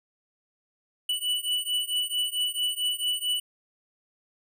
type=beating tone pair; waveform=square; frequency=2960 / 2964.5 Hz; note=F#7 / F#7; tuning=0 / +3 cents; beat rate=4.5 Hz; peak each=-29 / -30 dBFS; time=1.09-3.4 s; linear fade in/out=5 ms; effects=none